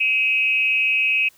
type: tone with frequency modulation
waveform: sine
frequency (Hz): 2547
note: D#7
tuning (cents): +40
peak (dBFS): -16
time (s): 0-1.29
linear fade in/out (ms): 10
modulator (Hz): 221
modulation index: 0.66
effects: white hiss -55 dBFS RMS until 1.37 s